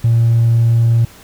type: tone with hard clipping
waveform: sine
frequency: 116.1 Hz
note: A#2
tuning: 7 cents flat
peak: -9 dBFS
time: 0.04-1.05 s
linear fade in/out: 5 ms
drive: 1 dB
effects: pink hiss -41 dBFS RMS until 1.23 s